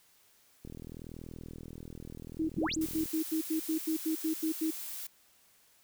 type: click train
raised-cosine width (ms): 3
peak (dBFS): -32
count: 99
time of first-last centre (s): 0.65-3.058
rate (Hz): 40.7
type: tone bursts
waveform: sine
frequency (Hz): 317.9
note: D#4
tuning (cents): +37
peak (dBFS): -28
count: 13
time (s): 2.39-4.709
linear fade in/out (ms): 10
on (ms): 99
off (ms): 86
type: exponential sweep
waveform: sine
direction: up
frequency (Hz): 130.81 to 8770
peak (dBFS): -32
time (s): 2.56-2.76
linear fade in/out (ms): 10
type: noise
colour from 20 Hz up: blue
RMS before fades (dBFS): -41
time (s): 2.81-5.07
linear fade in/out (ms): 5
effects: white hiss -65 dBFS RMS until 5.83 s